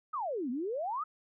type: exponential two-way sweep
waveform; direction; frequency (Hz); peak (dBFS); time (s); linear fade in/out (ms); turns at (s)
sine; down then up; 1317 to 233.1 to 1317; -32; 0.13-1.04; 10; 0.5
effects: none